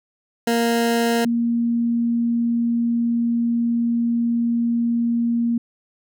20% pulse / sine tone pair in turn, 233.1 / 234.6 Hz, A#3 / A#3, 0 / +11 cents, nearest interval unison, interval 11 cents, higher second, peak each -12 / -17 dBFS, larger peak first, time 0.47-1.25 / 1.25-5.58 s, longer second, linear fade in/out 5 ms, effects none

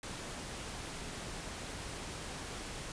pink noise, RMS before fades -43 dBFS, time 0.03-2.92 s, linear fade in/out 2 ms, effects resampled to 22050 Hz

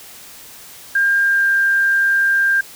sine tone with pitch glide, 1603 to 1592.8 Hz, G6 to G6, +38 to +27 cents, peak -12 dBFS, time 0.95-2.61 s, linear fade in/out 5 ms, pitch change -11 cents, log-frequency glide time 1.2-1.51 s, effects white hiss -39 dBFS RMS until 2.75 s

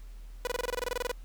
sawtooth tone bursts, 492.6 Hz, B4, 5 cents flat, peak -25 dBFS, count 15, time 0.45-1.115 s, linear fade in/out 0 ms, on 21 ms, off 25 ms, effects added 40 Hz sine -42 dBFS peak until 1.24 s + pink hiss -62 dBFS RMS until 1.24 s

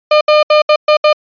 35% pulse tone bursts at uneven times, 605 Hz, D#5, 49 cents flat, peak -4 dBFS, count 6, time 0.11-0.21 / 0.28-0.43 / 0.5-0.62 / 0.69-0.76 / 0.88-0.97 / 1.04-1.13 s, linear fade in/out 5 ms, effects resampled to 11025 Hz

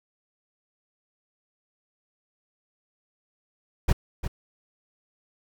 brown noise with echo, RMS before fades -18 dBFS, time 3.88-3.93 s, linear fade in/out 10 ms, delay 350 ms, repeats 1, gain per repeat -10 dB, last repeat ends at 4.28 s, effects none

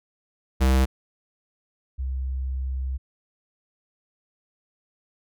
square / sine tone pair in turn, 65.41 / 65.41 Hz, C2 / C2, 0 / 0 cents, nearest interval unison, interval 0 cents, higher neither, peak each -17 / -25 dBFS, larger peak first, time 0.6-0.86 / 1.98-2.98 s, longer second, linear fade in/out 20 ms, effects none

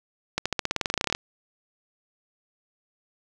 accelerating click train, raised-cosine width 0.2 ms, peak -7 dBFS, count 18, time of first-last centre 0.38-1.15 s, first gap 76 ms, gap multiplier 0.93, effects none

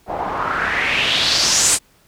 white noise with low-pass filter sweep, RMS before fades -18 dBFS, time 0.06-1.79 s, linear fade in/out 50 ms, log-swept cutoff 690 to 8800 Hz, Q 3.5, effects pink hiss -55 dBFS RMS until 2.07 s

